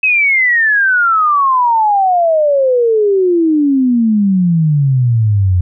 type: exponential sweep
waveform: sine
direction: down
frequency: 2585 to 87.6 Hz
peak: -8 dBFS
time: 0.03-5.61 s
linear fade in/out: 5 ms
effects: none